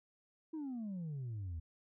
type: exponential sweep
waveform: sine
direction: down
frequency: 328.1 to 77.78 Hz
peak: -37 dBFS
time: 0.53-1.6 s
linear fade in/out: 10 ms
effects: tanh soft clip ceiling -38 dBFS